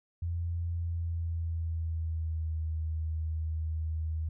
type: tone with pitch glide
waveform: sine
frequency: 85.1 to 79.4 Hz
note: F2 to D#2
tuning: -44 to +36 cents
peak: -30 dBFS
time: 0.22-4.29 s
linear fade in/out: 5 ms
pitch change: -120 cents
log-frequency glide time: 0.73-2.59 s
effects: none